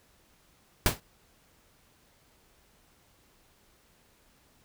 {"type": "noise with exponential decay", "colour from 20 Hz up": "pink", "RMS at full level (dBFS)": -19, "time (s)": [0.86, 1], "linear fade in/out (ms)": 1, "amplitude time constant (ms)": 30, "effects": ["pink hiss -64 dBFS RMS until 4.64 s"]}